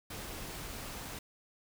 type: noise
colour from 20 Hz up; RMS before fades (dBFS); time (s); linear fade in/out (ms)
pink; -43; 0.1-1.19; 5
effects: none